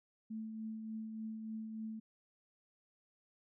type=tone with tremolo; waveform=sine; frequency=220 Hz; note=A3; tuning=in tune; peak=-39 dBFS; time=0.3-2 s; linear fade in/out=10 ms; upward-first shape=triangle; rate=3.4 Hz; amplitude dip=40%; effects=none